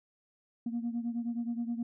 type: beating tone pair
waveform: sine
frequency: 233.1 / 242.6 Hz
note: A#3 / B3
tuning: 0 / -31 cents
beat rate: 9.5 Hz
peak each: -32 / -36 dBFS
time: 0.66-1.83 s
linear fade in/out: 5 ms
effects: tanh soft clip ceiling -27 dBFS